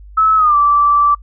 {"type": "tone with pitch glide", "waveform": "sine", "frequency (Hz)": [1299, 1164], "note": ["E6", "D6"], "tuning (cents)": [-26, -16], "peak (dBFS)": -8, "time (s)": [0.17, 1.15], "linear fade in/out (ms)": 10, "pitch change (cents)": -190, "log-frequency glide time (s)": [0.36, 0.56], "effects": ["noise-tail reverb RT60 0.1 s tail -25 dB re dry", "added 50 Hz sine -34 dBFS peak until 1.22 s"]}